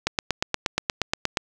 click train, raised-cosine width 0.2 ms, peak -4 dBFS, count 12, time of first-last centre 0.07-1.372 s, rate 8.45 Hz, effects none

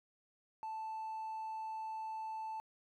triangle tone, 880 Hz, A5, in tune, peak -37 dBFS, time 0.63-2.6 s, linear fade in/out 0 ms, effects tanh soft clip ceiling -35 dBFS

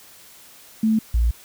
sine tone pair in turn, 220 / 57.85 Hz, A3 / A#1, 0 / -13 cents, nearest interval octave + major seventh, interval 2313 cents, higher first, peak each -15 dBFS, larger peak neither, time 0.83-0.99 / 1.14-1.31 s, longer second, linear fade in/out 5 ms, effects white hiss -47 dBFS RMS until 1.44 s

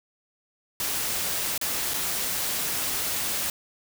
white noise with dropouts, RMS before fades -28 dBFS, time 0.8-3.5 s, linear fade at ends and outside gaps 1 ms, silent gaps 1.578-1.613 / 1.937-1.941 s, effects none

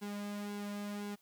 sawtooth tone with flanger, 204.9 Hz, G#3, 23 cents flat, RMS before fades -41 dBFS, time 0.01-1.16 s, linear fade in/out 20 ms, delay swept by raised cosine 1.6 to 2.8 ms, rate 1.9 Hz, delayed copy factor -0.6, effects white hiss -71 dBFS RMS until 1.21 s

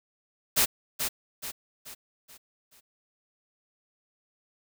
white noise with echo, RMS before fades -22 dBFS, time 0.56-0.66 s, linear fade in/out 20 ms, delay 430 ms, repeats 5, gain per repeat -7 dB, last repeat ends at 2.81 s, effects none

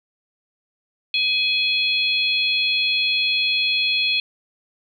harmonic tone, 840 Hz, G#5, 19 cents sharp, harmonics 3 / 4 / 5, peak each -21 / -22 / -23 dBFS, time 1.14-4.2 s, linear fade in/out 2 ms, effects 9-bit

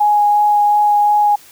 sine tone with vibrato, 830.6 Hz, G#5, in tune, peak -9 dBFS, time 0-1.36 s, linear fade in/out 10 ms, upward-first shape sine, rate 2.8 Hz, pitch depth 9 cents each way, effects white hiss -43 dBFS RMS until 1.51 s

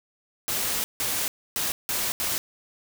white noise bursts at uneven times, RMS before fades -27 dBFS, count 5, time 0.48-0.84 / 1-1.28 / 1.56-1.72 / 1.89-2.12 / 2.2-2.38 s, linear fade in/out 0 ms, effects none

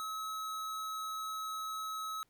square tone, 1286 Hz, E6, 43 cents flat, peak -38 dBFS, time 0-2.23 s, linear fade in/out 0 ms, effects pink hiss -75 dBFS RMS until 2.29 s

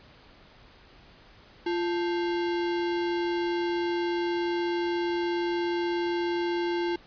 sine tone with sample-and-hold, 345.8 Hz, F4, 17 cents flat, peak -25 dBFS, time 1.66-6.96 s, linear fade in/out 5 ms, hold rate 1225 Hz, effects pink hiss -54 dBFS RMS until 7.06 s + resampled to 11025 Hz

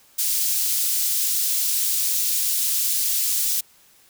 white high-pass noise, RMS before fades -22 dBFS, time 0.18-3.61 s, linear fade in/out 10 ms, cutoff 4600 Hz, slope 12 dB/octave, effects white hiss -55 dBFS RMS until 4.09 s

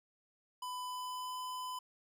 square tone with pitch glide, 1000 to 1008.1 Hz, B5 to B5, +21 to +35 cents, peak -40 dBFS, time 0.62-1.79 s, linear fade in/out 5 ms, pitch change +14 cents, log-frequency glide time 0.85-1.38 s, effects none

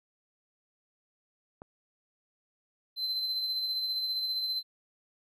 click, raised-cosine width 1 ms, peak -30 dBFS, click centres 1.619 s
triangle tone with tremolo, 4074 Hz, C8, 47 cents flat, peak -27 dBFS, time 2.96-4.63 s, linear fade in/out 50 ms, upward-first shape sine, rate 15 Hz, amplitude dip 35%
effects none

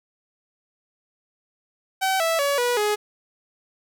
sawtooth tone with pitch steps, 764 / 657.5 / 565.8 / 486.9 / 419 Hz, G5 / E5 / C#5 / B4 / G#4, -45 / -5 / +35 / -25 / +15 cents, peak -16 dBFS, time 2.01-2.96 s, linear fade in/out 20 ms, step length 190 ms, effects none

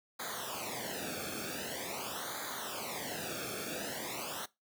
pink noise with flanger, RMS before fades -40 dBFS, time 0.19-4.46 s, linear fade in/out 10 ms, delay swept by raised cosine 0.36 to 1.03 ms, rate 0.45 Hz, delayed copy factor -0.95, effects noise-tail reverb RT60 0.2 s tail -20 dB re dry + high-pass 100 Hz 12 dB/octave

